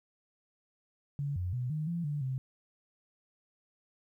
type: tone with pitch steps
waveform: sine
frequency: 142.2 / 89.9 / 124.6 / 153.8 / 170.4 / 146.7 / 131.2 Hz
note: C#3 / F#2 / B2 / D#3 / F3 / D3 / C3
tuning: +45 / -49 / +16 / -20 / -42 / -2 / +5 cents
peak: -31 dBFS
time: 1.19-2.38 s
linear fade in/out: 0 ms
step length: 170 ms
effects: 12-bit